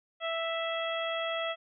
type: harmonic tone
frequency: 659.3 Hz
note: E5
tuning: in tune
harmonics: 1 / 2 / 3 / 4 / 5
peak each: -33 / -37 / -39 / -41 / -38 dBFS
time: 0.2-1.56 s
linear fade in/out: 50 ms
effects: none

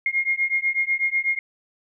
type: beating tone pair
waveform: sine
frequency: 2134 / 2142.1 Hz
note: C7 / C7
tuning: +34 / +40 cents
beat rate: 8.1 Hz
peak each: -23 dBFS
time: 0.06-1.39 s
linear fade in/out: 2 ms
effects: none

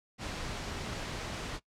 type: noise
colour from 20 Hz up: pink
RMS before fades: -38 dBFS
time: 0.18-1.6 s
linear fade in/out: 50 ms
effects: noise-tail reverb RT60 0.1 s tail -21 dB re dry + low-pass 6000 Hz 12 dB/octave

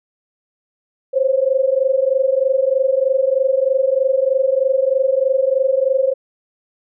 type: tone pair together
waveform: sine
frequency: 518.8 / 542 Hz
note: C5 / C#5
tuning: -15 / -39 cents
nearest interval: minor second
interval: 76 cents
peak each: -16 dBFS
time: 1.13-6.14 s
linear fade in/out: 20 ms
effects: none

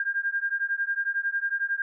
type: beating tone pair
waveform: sine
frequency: 1600 / 1611 Hz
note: G6 / G6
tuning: +35 / +47 cents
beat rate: 11 Hz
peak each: -28 dBFS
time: 0-1.82 s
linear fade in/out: 2 ms
effects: none

